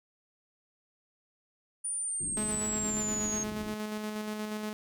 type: exponential sweep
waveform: sine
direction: down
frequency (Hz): 9500 to 6470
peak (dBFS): -31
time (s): 1.84-3.44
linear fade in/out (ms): 10
type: low-pass noise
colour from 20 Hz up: white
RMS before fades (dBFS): -43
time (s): 2.2-3.75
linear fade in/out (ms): 10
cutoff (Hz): 340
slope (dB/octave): 48
type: tone with tremolo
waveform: sawtooth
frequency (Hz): 213.1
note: G#3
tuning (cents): +45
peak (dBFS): -29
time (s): 2.37-4.73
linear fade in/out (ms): 0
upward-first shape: square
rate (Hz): 8.4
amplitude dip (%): 30
effects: none